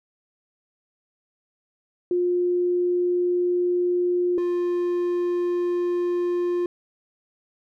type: tone pair in turn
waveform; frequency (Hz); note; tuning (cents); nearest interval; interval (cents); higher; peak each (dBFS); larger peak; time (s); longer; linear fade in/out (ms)
sine / triangle; 355.2 / 352.1; F4 / F4; +29 / +14; unison; 15; first; -19; neither; 2.11-4.38 / 4.38-6.66; second; 2
effects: none